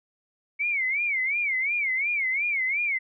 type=tone with vibrato; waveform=sine; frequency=2217 Hz; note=C#7; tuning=in tune; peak=-23 dBFS; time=0.59-2.99 s; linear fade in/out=20 ms; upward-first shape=sine; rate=2.8 Hz; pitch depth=160 cents each way; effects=none